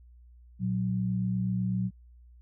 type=tone pair together; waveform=sine; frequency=116.98 / 185 Hz; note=A#2 / F#3; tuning=+7 / 0 cents; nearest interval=minor sixth; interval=793 cents; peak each=-30 / -28 dBFS; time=0.59-1.91 s; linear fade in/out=50 ms; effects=added 60 Hz sine -51 dBFS peak until 2.41 s